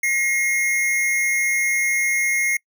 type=tone pair together; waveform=square; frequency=1911 / 2145 Hz; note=A#6 / C7; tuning=+43 / +42 cents; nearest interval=major second; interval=199 cents; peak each=-29 / -19 dBFS; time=0.03-2.57 s; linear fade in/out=5 ms; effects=noise-tail reverb RT60 0.1 s tail -26 dB re dry